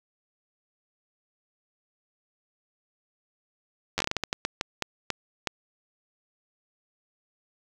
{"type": "slowing click train", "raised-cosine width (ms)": 0.2, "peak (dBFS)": -9, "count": 15, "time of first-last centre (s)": [3.98, 5.472], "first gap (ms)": 10, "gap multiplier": 1.32, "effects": ["7-bit"]}